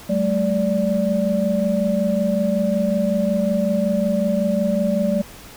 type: tone cluster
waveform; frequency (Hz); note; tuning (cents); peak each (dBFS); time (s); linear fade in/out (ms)
sine; 190.8 / 216.2 / 582; G3 / A3 / D5; -47 / -30 / -16; -21; 0.09-5.22; 10
effects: pink hiss -41 dBFS RMS until 5.56 s